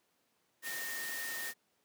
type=tone in noise; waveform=sine; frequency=1838 Hz; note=A#6; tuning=25 cents flat; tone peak=-40 dBFS; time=0.62-1.54 s; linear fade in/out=50 ms; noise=white; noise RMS=-42 dBFS; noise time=0.62-1.54 s; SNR=-1 dB; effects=pink hiss -75 dBFS RMS until 1.84 s + high-pass 200 Hz 12 dB/octave